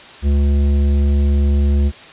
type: tone with tanh clipping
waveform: triangle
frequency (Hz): 71.1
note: C#2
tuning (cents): +45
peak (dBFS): -13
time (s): 0.22-1.92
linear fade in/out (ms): 50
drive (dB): 16
effects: white hiss -38 dBFS RMS until 2.12 s + resampled to 8000 Hz